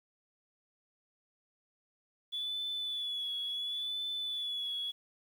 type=tone with vibrato; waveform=sine; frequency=3435 Hz; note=A7; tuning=42 cents flat; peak=-33 dBFS; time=2.32-4.92 s; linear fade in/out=20 ms; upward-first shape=sine; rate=0.71 Hz; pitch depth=40 cents each way; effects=tanh soft clip ceiling -30 dBFS + 10-bit